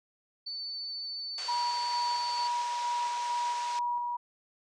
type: tone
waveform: sine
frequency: 4507 Hz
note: C#8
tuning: 28 cents sharp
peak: -35 dBFS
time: 0.46-2.48 s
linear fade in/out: 10 ms
type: band-pass noise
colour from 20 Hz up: white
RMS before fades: -43 dBFS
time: 1.38-3.79 s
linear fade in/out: 0 ms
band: 510 to 6200 Hz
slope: 24 dB/octave
type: tone with tremolo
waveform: sine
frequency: 963 Hz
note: B5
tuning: 44 cents flat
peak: -28 dBFS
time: 1.48-4.17 s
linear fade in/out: 10 ms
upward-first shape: square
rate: 2.2 Hz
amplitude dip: 25%
effects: resampled to 22050 Hz